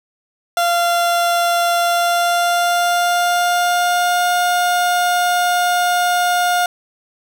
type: tone with pitch glide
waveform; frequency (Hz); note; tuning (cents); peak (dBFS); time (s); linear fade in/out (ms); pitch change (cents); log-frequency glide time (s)
30% pulse; 691 to 712.1; F5 to F5; -19 to +33; -11; 0.57-6.66; 2; +52; 1.78-4.3
effects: none